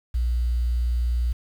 sine tone with quantisation, 59.9 Hz, A#1, 48 cents sharp, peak -20 dBFS, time 0.14-1.33 s, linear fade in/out 10 ms, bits 8, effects none

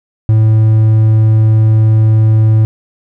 triangle tone, 109.6 Hz, A2, 6 cents flat, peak -3 dBFS, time 0.29-2.65 s, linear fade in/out 0 ms, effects none

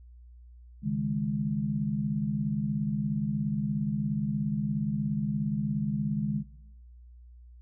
sine chord, C# suspended second, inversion none, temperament equal, 138.59 / 155.56 / 207.7 Hz, C#3 / D#3 / G#3, 0 / 0 / 0 cents, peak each -33 / -32 / -29 dBFS, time 0.82-6.44 s, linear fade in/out 50 ms, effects noise-tail reverb RT60 1.0 s tail -20 dB re dry + added 60 Hz sine -48 dBFS peak until 7.61 s

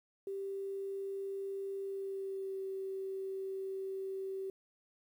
sine tone with pitch glide, 392 to 384.8 Hz, G4 to G4, 0 to -32 cents, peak -37 dBFS, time 0.27-4.5 s, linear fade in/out 2 ms, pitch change -32 cents, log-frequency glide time 1.84-2.62 s, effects 11-bit

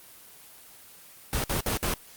pink noise bursts, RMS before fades -27 dBFS, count 4, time 1.33-1.938 s, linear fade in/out 0 ms, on 110 ms, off 56 ms, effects white hiss -50 dBFS RMS until 2.16 s + Opus 24 kbps

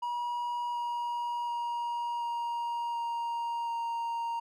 triangle tone with pitch steps, 961 / 954.9 / 948.9 / 942.9 / 936.9 / 930.9 Hz, B5 / A#5 / A#5 / A#5 / A#5 / A#5, -48 / +41 / +31 / +20 / +8 / -3 cents, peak -29 dBFS, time 0.02-4.4 s, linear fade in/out 10 ms, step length 730 ms, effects none

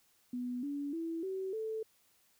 sine tone with pitch steps, 246.9 / 285.3 / 329.6 / 380.8 / 439.9 Hz, B3 / C#4 / E4 / F#4 / A4, 0 / +50 / 0 / +50 / 0 cents, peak -35 dBFS, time 0.33-1.83 s, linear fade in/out 5 ms, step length 300 ms, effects white hiss -70 dBFS RMS until 2.39 s

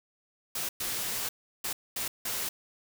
white noise bursts at uneven times, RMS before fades -33 dBFS, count 5, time 0.55-0.69 / 0.8-1.29 / 1.64-1.73 / 1.96-2.08 / 2.25-2.49 s, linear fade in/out 5 ms, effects none

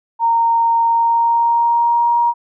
sine tone with pitch glide, 924 to 945.6 Hz, A#5 to A#5, -16 to +24 cents, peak -11 dBFS, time 0.19-2.34 s, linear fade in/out 50 ms, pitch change +40 cents, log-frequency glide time 0.87-2.17 s, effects none

